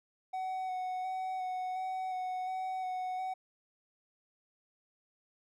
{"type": "tone with vibrato", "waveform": "triangle", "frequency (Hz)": 745, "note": "F#5", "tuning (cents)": 12, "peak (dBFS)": -32, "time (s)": [0.33, 3.34], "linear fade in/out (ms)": 10, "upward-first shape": "square", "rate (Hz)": 1.4, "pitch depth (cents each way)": 13, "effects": []}